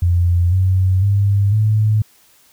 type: tone with pitch steps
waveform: sine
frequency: 87.31 / 93.58 / 100.29 / 107.49 Hz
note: F2 / F#2 / G2 / A2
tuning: 0 / +20 / +40 / -40 cents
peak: -11 dBFS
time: 0.02-2.02 s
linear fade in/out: 5 ms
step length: 500 ms
effects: white hiss -52 dBFS RMS until 2.52 s